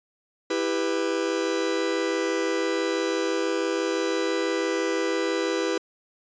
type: chord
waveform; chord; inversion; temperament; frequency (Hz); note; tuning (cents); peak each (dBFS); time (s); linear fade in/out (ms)
45% pulse; E minor; none; just; 329.6 / 395.6 / 494.4; E4 / G4 / B4; 0 / +16 / +2; -28; 0.5-5.78; 5
effects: resampled to 16000 Hz